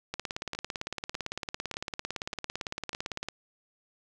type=two click trains; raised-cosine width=0.2 ms; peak=-21 / -16 dBFS; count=5 / 57; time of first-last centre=0.55-2.931 / 0.14-3.286 s; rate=1.68 / 17.8 Hz; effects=none